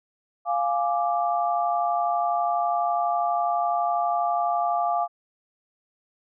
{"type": "chord", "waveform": "sine", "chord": "D diminished", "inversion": "first", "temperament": "equal", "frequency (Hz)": [698.5, 830.6, 1174.7], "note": ["F5", "Ab5", "D6"], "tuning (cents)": [0, 0, 0], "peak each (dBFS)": [-23, -28, -28], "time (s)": [0.45, 5.08], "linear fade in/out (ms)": 50, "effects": []}